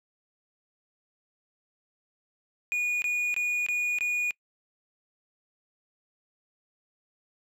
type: tone bursts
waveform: triangle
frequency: 2452 Hz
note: D#7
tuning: 26 cents flat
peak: -23 dBFS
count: 5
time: 2.72-4.308 s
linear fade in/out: 0 ms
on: 300 ms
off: 22 ms
effects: noise-tail reverb RT60 0.1 s tail -25 dB re dry